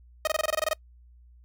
sawtooth tone bursts, 624 Hz, D#5, 5 cents sharp, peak -19 dBFS, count 11, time 0.25-0.733 s, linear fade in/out 2 ms, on 23 ms, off 23 ms, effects noise-tail reverb RT60 0.1 s tail -26 dB re dry + added 60 Hz sine -51 dBFS peak until 1.44 s

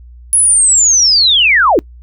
sine linear sweep, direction down, 10548 to 277.2 Hz, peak -6 dBFS, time 0.33-1.79 s, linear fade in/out 0 ms, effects noise-tail reverb RT60 0.1 s tail -24 dB re dry + added 60 Hz sine -33 dBFS peak until 2.02 s

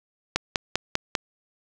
click train, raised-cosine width 0.2 ms, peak -4 dBFS, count 5, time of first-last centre 0.36-1.152 s, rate 5.05 Hz, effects none

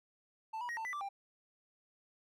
triangle tone with pitch steps, 884 / 972 / 1883 / 893 / 1991 / 1172 / 793 Hz, A5 / B5 / A#6 / A5 / B6 / D6 / G5, +8 / -28 / +17 / +25 / +14 / -4 / +20 cents, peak -36 dBFS, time 0.53-1.09 s, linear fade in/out 10 ms, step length 80 ms, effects none

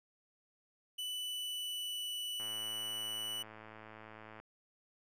45% pulse tone with pitch glide, 2982 to 2963 Hz, F#7 to F#7, +13 to +2 cents, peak -38 dBFS, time 0.98-3.43 s, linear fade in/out 10 ms, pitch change -11 cents, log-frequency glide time 1.15-2.11 s
click train, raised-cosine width 0.5 ms, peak -36 dBFS, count 219, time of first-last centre 2.4-4.4 s, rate 109 Hz
effects none

